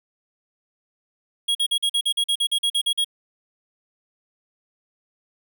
square tone bursts, 3300 Hz, G#7, 12 cents flat, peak -19 dBFS, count 14, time 1.48-3.046 s, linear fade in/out 10 ms, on 71 ms, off 44 ms, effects 10-bit

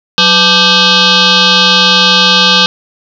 sine tone with frequency modulation, 185.5 Hz, F#3, 5 cents sharp, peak -4 dBFS, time 0.18-2.66 s, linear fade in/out 0 ms, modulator 687 Hz, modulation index 6.4, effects none

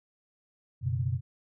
sine chord, F# suspended fourth, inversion none, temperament equal, 92.5 / 123.47 / 138.59 Hz, F#2 / B2 / C#3, 0 / 0 / 0 cents, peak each -32 / -29 / -34 dBFS, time 0.81-1.21 s, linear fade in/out 50 ms, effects none

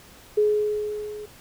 sine tone with level ramp, 421.1 Hz, G#4, 24 cents sharp, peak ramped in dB -15 to -34 dBFS, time 0.37-1.26 s, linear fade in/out 10 ms, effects pink hiss -49 dBFS RMS until 1.4 s

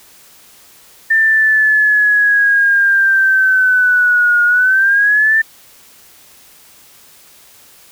sine linear two-way sweep, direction down then up, 1793 to 1429 to 1793 Hz, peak -8 dBFS, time 1.1-5.42 s, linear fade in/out 10 ms, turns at 4.44 s, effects white hiss -44 dBFS RMS until 7.91 s

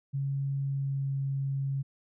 sine tone with pitch glide, 138.1 to 136.99 Hz, C#3 to C#3, -6 to -20 cents, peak -28 dBFS, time 0.13-1.83 s, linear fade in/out 20 ms, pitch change -14 cents, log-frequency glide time 0.61-1.13 s, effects none

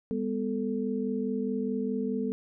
sine tone cluster, 202.1 / 246.9 / 439.3 Hz, G#3 / B3 / A4, -47 / 0 / -3 cents, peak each -32 / -31 / -33 dBFS, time 0.11-2.32 s, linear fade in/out 0 ms, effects none

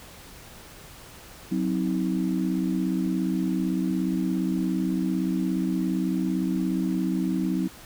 sine chord, C diminished, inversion second, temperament equal with one note detuned, 185 / 261.6 / 319 Hz, Gb3 / C4 / Eb4, 0 / 0 / +43 cents, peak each -26 / -28 / -28 dBFS, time 1.51-7.68 s, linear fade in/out 10 ms, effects pink hiss -46 dBFS RMS until 7.85 s

